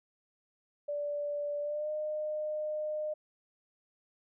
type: tone with pitch glide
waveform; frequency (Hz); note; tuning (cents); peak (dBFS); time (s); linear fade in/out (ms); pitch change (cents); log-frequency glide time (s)
sine; 583 to 609.9; D5 to D#5; -13 to -35; -32; 0.88-3.14; 10; +78; 1.61-1.9
effects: none